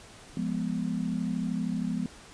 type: chord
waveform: sine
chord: F diminished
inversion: none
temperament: equal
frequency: 174.61 / 207.7 / 246.9 Hz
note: F3 / Ab3 / Cb4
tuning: 0 / 0 / 0 cents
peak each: -32 dBFS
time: 0.37-2.06 s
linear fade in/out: 2 ms
effects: pink hiss -50 dBFS RMS until 2.33 s + resampled to 22050 Hz